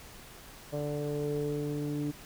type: tone with low-pass filter sweep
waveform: sawtooth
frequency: 146.83 Hz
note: D3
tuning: in tune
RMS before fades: -33 dBFS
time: 0.72-2.12 s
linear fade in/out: 20 ms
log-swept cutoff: 570 to 330 Hz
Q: 5.3
effects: pink hiss -50 dBFS RMS until 2.25 s